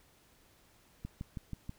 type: click train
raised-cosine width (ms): 5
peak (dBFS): -27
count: 5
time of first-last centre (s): 1.05-1.694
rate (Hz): 6.21
effects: pink hiss -65 dBFS RMS until 1.78 s